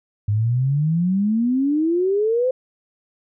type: exponential sweep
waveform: sine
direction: up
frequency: 101 to 523.3 Hz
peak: -16 dBFS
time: 0.28-2.51 s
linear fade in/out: 5 ms
effects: none